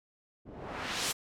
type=noise with low-pass filter sweep; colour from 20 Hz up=white; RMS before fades=-37 dBFS; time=0.45-1.13 s; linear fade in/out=20 ms; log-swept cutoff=250 to 11000 Hz; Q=0.82; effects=none